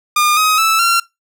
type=tone with pitch steps; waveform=sawtooth; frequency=1211 / 1261.7 / 1314.5 / 1369.5 Hz; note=D#6 / D#6 / E6 / F6; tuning=-47 / +24 / -5 / -34 cents; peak=-7 dBFS; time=0.16-1 s; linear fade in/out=5 ms; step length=210 ms; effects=noise-tail reverb RT60 0.2 s tail -22 dB re dry